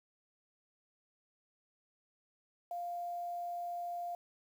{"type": "tone with quantisation", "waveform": "sine", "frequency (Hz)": 698.5, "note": "F5", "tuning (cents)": 0, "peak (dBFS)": -37, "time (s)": [2.71, 4.15], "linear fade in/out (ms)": 2, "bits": 10, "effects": []}